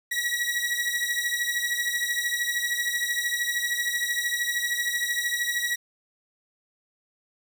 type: beating tone pair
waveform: sawtooth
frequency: 1914 / 1927 Hz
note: A#6 / B6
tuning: +45 / -43 cents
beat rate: 13 Hz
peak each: -24 / -25 dBFS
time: 0.11-5.76 s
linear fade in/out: 10 ms
effects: none